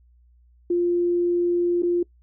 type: tone with dropouts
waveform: sine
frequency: 349.2 Hz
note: F4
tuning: in tune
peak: -18 dBFS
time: 0.7-2.03 s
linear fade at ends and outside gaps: 5 ms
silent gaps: 1.823-1.831 s
effects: noise-tail reverb RT60 0.1 s tail -23 dB re dry + added 60 Hz sine -53 dBFS peak until 2.22 s